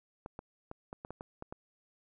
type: clicks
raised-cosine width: 1 ms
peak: -28 dBFS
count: 9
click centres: 0.261 / 0.391 / 0.714 / 0.929 / 1.049 / 1.106 / 1.209 / 1.424 / 1.525 s
effects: none